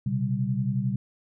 sine tone cluster, 123.8 / 134.9 / 195.1 Hz, B2 / C#3 / G3, +5 / -47 / -8 cents, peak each -28 dBFS, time 0.06-0.96 s, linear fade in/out 5 ms, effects none

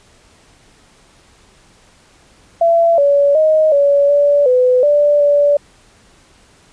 sine tone with pitch steps, 673 / 568 / 625 / 567 / 576 / 503 / 585 / 578 Hz, E5 / C#5 / D#5 / C#5 / D5 / B4 / D5 / D5, +36 / +42 / +8 / +39 / -34 / +32 / -7 / -28 cents, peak -8 dBFS, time 2.61-5.57 s, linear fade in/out 5 ms, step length 370 ms, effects pink hiss -49 dBFS RMS until 6.72 s + resampled to 22050 Hz

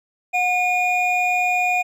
triangle tone pair together, 725.1 / 2439 Hz, F#5 / D#7, -35 / -35 cents, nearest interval octave + major sixth, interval 2100 cents, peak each -18 dBFS, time 0.33-1.83 s, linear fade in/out 20 ms, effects none

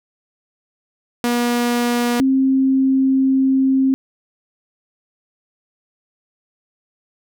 sawtooth / sine tone pair in turn, 240.3 / 266 Hz, B3 / C4, -47 / +29 cents, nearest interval major second, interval 176 cents, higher second, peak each -12 dBFS, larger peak neither, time 1.24-2.2 / 2.2-3.94 s, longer second, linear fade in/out 0 ms, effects none

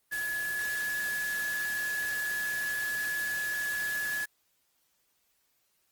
sine tone in noise, 1699 Hz, G#6, 39 cents sharp, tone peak -30 dBFS, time 0.11-4.26 s, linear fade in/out 20 ms, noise white, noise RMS -40 dBFS, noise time 0.11-4.26 s, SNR +7 dB, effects white hiss -73 dBFS RMS until 5.91 s + Opus 24 kbps

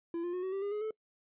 triangle tone with pitch steps, 337.6 / 350.1 / 363.1 / 376.5 / 390.5 / 405 / 420 / 435.5 Hz, E4 / F4 / F#4 / F#4 / G4 / G#4 / G#4 / A4, +41 / +4 / -33 / +30 / -7 / -43 / +19 / -18 cents, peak -31 dBFS, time 0.14-0.908 s, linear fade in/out 2 ms, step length 96 ms, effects noise-tail reverb RT60 0.1 s tail -24 dB re dry + resampled to 8000 Hz

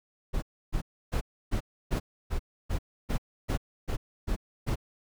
brown noise bursts, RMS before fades -28 dBFS, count 12, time 0.33-4.758 s, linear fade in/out 20 ms, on 94 ms, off 300 ms, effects none

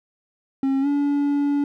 triangle tone with pitch glide, 270 to 286.1 Hz, C#4 to D4, -45 to -45 cents, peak -16 dBFS, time 0.63-1.64 s, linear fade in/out 2 ms, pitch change +100 cents, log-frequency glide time 0.81-0.87 s, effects none

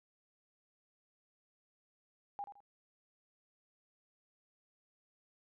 sine tone with echo, 810 Hz, G#5, 43 cents flat, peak -38 dBFS, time 2.39-2.44 s, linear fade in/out 0 ms, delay 82 ms, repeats 2, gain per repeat -10 dB, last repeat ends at 2.604 s, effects none

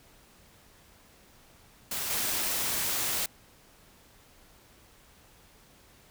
white noise with level steps, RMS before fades -33 / -30 dBFS, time 1.91-3.26 s, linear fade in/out 5 ms, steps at 2.1 s, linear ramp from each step 5 ms, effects pink hiss -58 dBFS RMS until 6.1 s

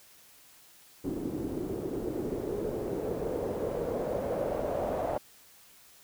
white noise with low-pass filter sweep, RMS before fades -33 dBFS, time 1.04-5.18 s, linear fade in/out 5 ms, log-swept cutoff 310 to 640 Hz, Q 3.5, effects white hiss -57 dBFS RMS until 6.03 s

